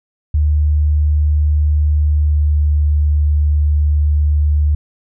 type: tone with pitch glide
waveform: sine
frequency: 75 to 74.35 Hz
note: D2 to D2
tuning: +37 to +22 cents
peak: -10 dBFS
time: 0.34-4.75 s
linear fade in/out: 5 ms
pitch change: -15 cents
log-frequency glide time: 2-2.72 s
effects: none